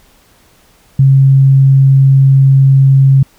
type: tone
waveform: sine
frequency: 135.5 Hz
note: C#3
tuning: 39 cents flat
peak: -3 dBFS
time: 0.99-3.23 s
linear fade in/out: 5 ms
effects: pink hiss -48 dBFS RMS until 3.38 s